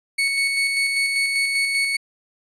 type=tone with tremolo; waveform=35% pulse; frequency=2217 Hz; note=C#7; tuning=in tune; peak=-16 dBFS; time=0.18-1.97 s; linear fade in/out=10 ms; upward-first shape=square; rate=5.1 Hz; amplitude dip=30%; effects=resampled to 24000 Hz